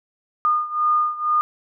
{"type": "beating tone pair", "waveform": "sine", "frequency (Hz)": [1219, 1221.1], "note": ["D#6", "D#6"], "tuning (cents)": [-36, -33], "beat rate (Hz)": 2.1, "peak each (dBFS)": [-19, -22], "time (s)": [0.45, 1.41], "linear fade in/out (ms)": 0, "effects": []}